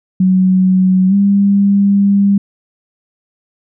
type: tone with pitch glide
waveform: sine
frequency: 186.3 to 199.67 Hz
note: F#3 to G3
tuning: +12 to +32 cents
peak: -7 dBFS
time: 0.2-2.38 s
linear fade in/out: 5 ms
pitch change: +120 cents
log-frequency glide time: 1.08-1.14 s
effects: none